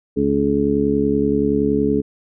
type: harmonic tone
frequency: 70.6 Hz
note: C#2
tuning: 32 cents sharp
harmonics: 1 / 2 / 3 / 4 / 5 / 6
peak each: -30 / -28 / -21 / -19 / -29 / -19 dBFS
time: 0.16-2.02 s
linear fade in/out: 20 ms
effects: none